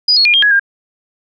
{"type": "tone with pitch steps", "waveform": "sine", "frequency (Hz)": [4927, 4327, 2418, 3217, 1672, 1606], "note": ["D#8", "C#8", "D7", "G7", "G#6", "G6"], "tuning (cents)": [-18, -43, 50, 44, 11, 41], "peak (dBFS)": -7, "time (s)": [0.08, 0.596], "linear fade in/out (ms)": 5, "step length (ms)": 86, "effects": []}